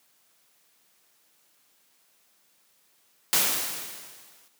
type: noise with exponential decay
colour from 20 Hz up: white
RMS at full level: -20 dBFS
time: 3.33-4.48 s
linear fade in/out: 0 ms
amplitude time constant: 250 ms
effects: white hiss -65 dBFS RMS until 4.59 s + high-pass 150 Hz 12 dB/octave